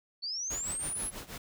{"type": "linear sweep", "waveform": "sine", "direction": "up", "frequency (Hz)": [4378, 11000], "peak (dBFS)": -33, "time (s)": [0.22, 1.11], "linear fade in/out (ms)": 20}
{"type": "noise with tremolo", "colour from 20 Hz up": "pink", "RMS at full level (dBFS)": -40, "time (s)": [0.5, 1.38], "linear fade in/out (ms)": 5, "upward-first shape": "triangle", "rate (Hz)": 6.2, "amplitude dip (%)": 90}
{"effects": []}